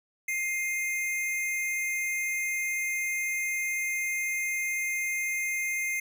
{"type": "tone pair together", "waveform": "square", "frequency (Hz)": [2106, 2489], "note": ["C7", "D#7"], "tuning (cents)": [11, 0], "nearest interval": "minor third", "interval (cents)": 289, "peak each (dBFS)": [-29, -39], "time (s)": [0.28, 6], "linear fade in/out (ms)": 5, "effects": []}